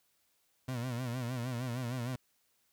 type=tone with vibrato; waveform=30% pulse; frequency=123.47 Hz; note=B2; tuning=in tune; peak=-32 dBFS; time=0.68-2.16 s; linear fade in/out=5 ms; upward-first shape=sine; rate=6.5 Hz; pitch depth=100 cents each way; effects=white hiss -74 dBFS RMS until 2.72 s